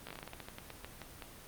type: slowing click train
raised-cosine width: 0.3 ms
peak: -27 dBFS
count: 16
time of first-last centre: 0.07-1.223 s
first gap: 16 ms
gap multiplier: 1.2
effects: pink hiss -52 dBFS RMS until 1.47 s + Opus 24 kbps